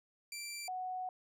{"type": "tone pair in turn", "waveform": ["15% pulse", "sine"], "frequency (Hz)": [2349, 739.9], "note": ["D7", "F#5"], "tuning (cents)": [0, 0], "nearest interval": "octave + minor sixth", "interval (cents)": 2000, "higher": "first", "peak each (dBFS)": [-35, -37], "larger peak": "first", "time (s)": [[0.32, 0.68], [0.68, 1.09]], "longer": "second", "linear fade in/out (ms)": 2, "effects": []}